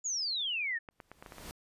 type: exponential sweep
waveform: sine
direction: down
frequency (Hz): 7040 to 1760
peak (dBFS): -31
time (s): 0.04-0.79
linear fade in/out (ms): 20
type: clicks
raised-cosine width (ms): 0.5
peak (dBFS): -31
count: 7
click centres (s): 0.888 / 1.002 / 1.116 / 1.225 / 1.262 / 1.322 / 1.383
type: noise with exponential growth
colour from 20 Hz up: pink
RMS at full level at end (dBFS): -43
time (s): 0.91-1.51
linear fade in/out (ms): 0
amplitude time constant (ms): 130
effects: resampled to 32000 Hz